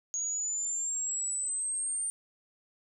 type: exponential sweep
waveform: sine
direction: up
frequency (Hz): 6645 to 8870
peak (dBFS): -30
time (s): 0.14-2.1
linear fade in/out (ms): 0
effects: none